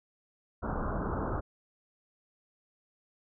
pink low-pass noise, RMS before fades -33 dBFS, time 0.62-1.41 s, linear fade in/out 20 ms, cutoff 1500 Hz, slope 96 dB/octave, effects none

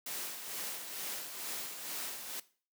white noise with tremolo, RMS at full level -39 dBFS, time 0.06-2.4 s, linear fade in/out 5 ms, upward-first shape sine, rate 2.2 Hz, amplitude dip 50%, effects noise-tail reverb RT60 0.4 s tail -18 dB re dry + high-pass 200 Hz 12 dB/octave

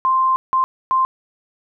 sine tone bursts at uneven times, 1046.5 Hz, C6, in tune, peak -13 dBFS, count 3, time 0.05-0.36 / 0.53-0.64 / 0.91-1.05 s, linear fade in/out 0 ms, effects none

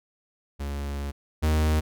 45% pulse tone pair in turn, 70.8 / 77.54 Hz, C#2 / D#2, +37 / -5 cents, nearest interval major second, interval 158 cents, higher second, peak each -29 / -20 dBFS, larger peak second, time 0.59-1.12 / 1.42-1.81 s, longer first, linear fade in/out 20 ms, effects none

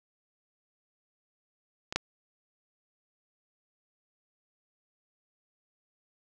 clicks, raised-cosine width 0.2 ms, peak -18 / -9 dBFS, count 2, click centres 1.925 / 1.96 s, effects none

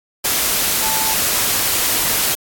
sine tone in noise, 880 Hz, A5, in tune, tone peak -23 dBFS, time 0.82-1.14 s, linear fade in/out 10 ms, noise white, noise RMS -17 dBFS, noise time 0.24-2.35 s, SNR -9 dB, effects AAC 64 kbps

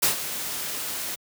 white noise with ADSR envelope, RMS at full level -19 dBFS, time 0.02-1.16 s, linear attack 14 ms, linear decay 120 ms, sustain -12 dB, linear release 18 ms, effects high-pass 100 Hz 12 dB/octave

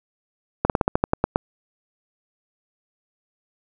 slowing click train, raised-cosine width 1 ms, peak -3 dBFS, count 10, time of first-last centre 0.65-1.359 s, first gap 48 ms, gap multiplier 1.12, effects none

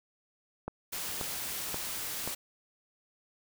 click train, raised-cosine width 1 ms, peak -21 dBFS, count 4, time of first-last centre 0.68-2.276 s, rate 1.88 Hz
white noise, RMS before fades -37 dBFS, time 0.92-2.35 s, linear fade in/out 10 ms
effects none

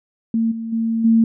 sine tone with level steps, 226.6 Hz, A#3, 49 cents flat, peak -15 / -24 / -17 / -10 dBFS, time 0.34-1.24 s, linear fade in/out 2 ms, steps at 0.51 / 0.72 / 1.04 s, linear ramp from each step 10 ms, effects none

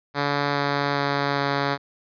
5% pulse tone with pitch steps, 143.2 / 142.38 / 141.56 / 140.74 Hz, D3 / C#3 / C#3 / C#3, -43 / +47 / +37 / +27 cents, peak -10 dBFS, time 0.14-1.78 s, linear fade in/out 50 ms, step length 410 ms, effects resampled to 11025 Hz

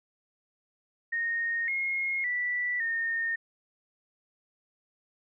sine tone with pitch steps, 1853 / 2152 / 1965 / 1833 Hz, A#6 / C7 / B6 / A#6, -11 / +48 / -9 / -30 cents, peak -27 dBFS, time 1.12-3.36 s, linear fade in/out 10 ms, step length 560 ms, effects none

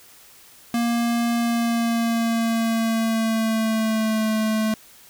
square tone with pitch glide, 235 to 218 Hz, A#3 to A3, +14 to -16 cents, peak -20 dBFS, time 0.74-4.74 s, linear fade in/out 2 ms, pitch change -130 cents, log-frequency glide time 1.37-4.31 s, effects white hiss -49 dBFS RMS until 5.09 s

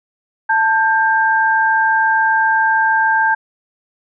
sine tone pair together, 886.6 / 1587 Hz, A5 / G6, +13 / +21 cents, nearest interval minor seventh, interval 1008 cents, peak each -14 dBFS, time 0.49-3.35 s, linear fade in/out 10 ms, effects none

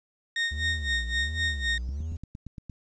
30% pulse tone with tremolo, 1849 Hz, A#6, 15 cents flat, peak -21 dBFS, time 0.36-1.78 s, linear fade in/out 2 ms, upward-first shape sine, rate 3.9 Hz, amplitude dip 85%
triangle tone with vibrato, 69.3 Hz, C#2, in tune, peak -28 dBFS, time 0.51-2.17 s, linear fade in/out 10 ms, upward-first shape sine, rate 1.4 Hz, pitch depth 280 cents each way
click train, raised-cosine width 5 ms, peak -27 dBFS, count 8, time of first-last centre 1.89-2.697 s, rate 8.67 Hz
effects resampled to 16000 Hz + 10-bit

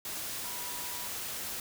sine tone in noise, 974 Hz, B5, 24 cents flat, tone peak -47 dBFS, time 0.44-1.08 s, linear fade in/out 2 ms, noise white, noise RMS -38 dBFS, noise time 0.05-1.6 s, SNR -12 dB, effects none

